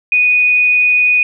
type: tone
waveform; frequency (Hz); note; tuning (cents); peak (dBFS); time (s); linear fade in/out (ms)
sine; 2478; D#7; -8; -8; 0.12-1.23; 2
effects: none